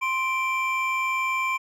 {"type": "tone pair together", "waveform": "triangle", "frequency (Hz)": [1045.1, 2349], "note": ["C6", "D7"], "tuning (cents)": [-2, 0], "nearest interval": "octave + major second", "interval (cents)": 1402, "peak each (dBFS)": -24, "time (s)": [0.01, 1.58], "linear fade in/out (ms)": 20, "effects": []}